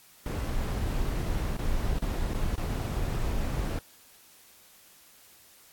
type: noise with dropouts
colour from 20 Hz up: brown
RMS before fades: -29 dBFS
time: 0.26-3.79 s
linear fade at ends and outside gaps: 2 ms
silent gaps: 1.568-1.589 / 1.988-2.02 / 2.336-2.346 / 2.557-2.578 s
effects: white hiss -56 dBFS RMS until 5.72 s + AAC 64 kbps